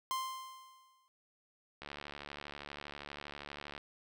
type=tone with exponential decay; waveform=45% pulse; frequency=1046.5 Hz; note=C6; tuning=in tune; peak=-32 dBFS; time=0.11-1.08 s; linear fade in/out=0 ms; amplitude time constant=210 ms
type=click train; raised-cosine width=0.3 ms; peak=-28 dBFS; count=143; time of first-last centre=1.82-3.779 s; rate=72.5 Hz
effects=none